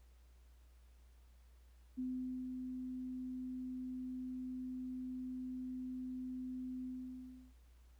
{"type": "tone with ADSR envelope", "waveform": "sine", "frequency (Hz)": 255, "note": "C4", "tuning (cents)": -44, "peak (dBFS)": -37, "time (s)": [1.97, 7.54], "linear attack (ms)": 20, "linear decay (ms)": 470, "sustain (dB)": -4, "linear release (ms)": 690, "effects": ["added 60 Hz sine -60 dBFS peak until 7.99 s", "pink hiss -75 dBFS RMS until 7.99 s"]}